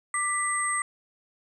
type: tone cluster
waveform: sine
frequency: 1183 / 1977 / 8300 Hz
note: D6 / B6 / C9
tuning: +12 / +1 / -15 cents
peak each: -29 dBFS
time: 0.14-0.82 s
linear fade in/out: 2 ms
effects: none